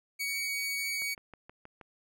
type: tone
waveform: sawtooth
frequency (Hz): 2249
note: C#7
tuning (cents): +24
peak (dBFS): -28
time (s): 0.19-1.15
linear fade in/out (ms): 20
type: click train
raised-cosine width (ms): 0.5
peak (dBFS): -33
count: 6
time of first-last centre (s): 1.02-1.812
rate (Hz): 6.31
effects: none